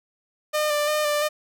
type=tone with vibrato; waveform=sawtooth; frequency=599 Hz; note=D5; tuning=34 cents sharp; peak=-17 dBFS; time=0.53-1.29 s; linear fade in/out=20 ms; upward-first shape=square; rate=2.9 Hz; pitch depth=21 cents each way; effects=none